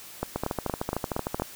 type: two click trains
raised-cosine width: 1 ms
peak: -13 / -13 dBFS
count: 15 / 6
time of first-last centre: 0.36-1.421 / 0.23-1.398 s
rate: 13.2 / 4.28 Hz
effects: white hiss -45 dBFS RMS until 1.55 s